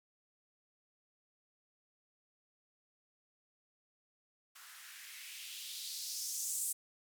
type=noise with band-pass filter sweep; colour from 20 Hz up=violet; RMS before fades=-43 dBFS; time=4.55-6.73 s; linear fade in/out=10 ms; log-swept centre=1200 to 8800 Hz; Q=2.4; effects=none